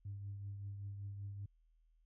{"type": "tone with tremolo", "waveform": "sine", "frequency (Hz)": 100, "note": "G2", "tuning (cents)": 35, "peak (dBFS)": -40, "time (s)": [0.05, 1.46], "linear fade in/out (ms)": 5, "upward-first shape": "triangle", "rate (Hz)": 5.2, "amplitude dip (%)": 45, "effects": ["tanh soft clip ceiling -38 dBFS", "added 40 Hz sine -68 dBFS peak until 2.05 s"]}